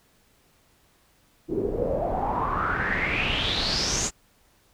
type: noise with low-pass filter sweep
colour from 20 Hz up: pink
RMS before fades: -26 dBFS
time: 1.48-4.11 s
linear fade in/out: 50 ms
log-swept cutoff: 340 to 7300 Hz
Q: 7.3
effects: pink hiss -62 dBFS RMS until 4.73 s